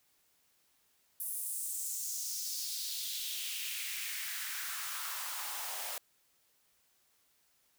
white noise with high-pass filter sweep, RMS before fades -39 dBFS, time 1.2-5.98 s, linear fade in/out 2 ms, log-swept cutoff 11000 to 670 Hz, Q 2.5, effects white hiss -72 dBFS RMS until 7.78 s

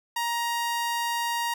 sawtooth tone, 940 Hz, A#5, 14 cents sharp, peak -22 dBFS, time 0.16-1.54 s, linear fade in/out 5 ms, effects none

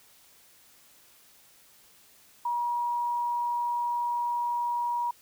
sine tone, 957 Hz, A#5, 45 cents sharp, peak -26 dBFS, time 2.45-5.11 s, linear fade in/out 5 ms, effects white hiss -58 dBFS RMS until 5.21 s

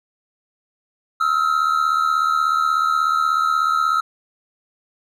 triangle tone pair together, 1286 / 1362.5 Hz, E6 / F6, -43 / -43 cents, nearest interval minor second, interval 100 cents, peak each -16 / -18 dBFS, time 1.2-4.01 s, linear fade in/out 10 ms, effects none

